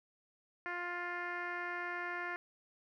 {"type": "tone with low-pass filter", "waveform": "10% pulse", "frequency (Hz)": 351.5, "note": "F4", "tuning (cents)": 11, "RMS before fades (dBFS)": -40, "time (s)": [0.66, 2.36], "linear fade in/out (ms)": 0, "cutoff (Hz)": 1900, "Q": 2.5, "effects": []}